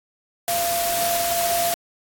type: tone in noise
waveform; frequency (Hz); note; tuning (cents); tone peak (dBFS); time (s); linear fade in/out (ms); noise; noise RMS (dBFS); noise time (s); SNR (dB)
sine; 689; F5; -24; -22; 0.48-1.74; 0; white; -25; 0.48-1.74; 0
effects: AAC 64 kbps